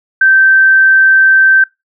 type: tone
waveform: sine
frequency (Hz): 1555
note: G6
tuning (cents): -14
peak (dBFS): -4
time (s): 0.21-1.64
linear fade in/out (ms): 5
effects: noise-tail reverb RT60 0.2 s tail -23 dB re dry